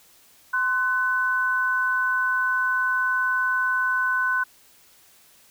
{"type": "tone pair together", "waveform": "sine", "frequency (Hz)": [1040.4, 1500], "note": ["C6", "F#6"], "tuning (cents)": [-10, 23], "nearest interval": "tritone", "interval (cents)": 633, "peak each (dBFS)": [-26, -21], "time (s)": [0.53, 4.44], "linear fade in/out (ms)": 10, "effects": ["white hiss -55 dBFS RMS until 5.5 s"]}